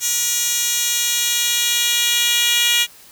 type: tone with high-pass filter sweep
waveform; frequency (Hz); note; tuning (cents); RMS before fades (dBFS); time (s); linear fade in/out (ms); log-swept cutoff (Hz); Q
10% pulse; 477.7; A#4; +42; -18; 0-2.87; 50; 5400 to 3200; 1.9
effects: white hiss -45 dBFS RMS until 3.11 s